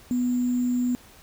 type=tone with sample-and-hold; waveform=sine; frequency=246.9 Hz; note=B3; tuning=in tune; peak=-21 dBFS; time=0.11-0.95 s; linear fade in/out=0 ms; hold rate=7350 Hz; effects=pink hiss -51 dBFS RMS until 1.22 s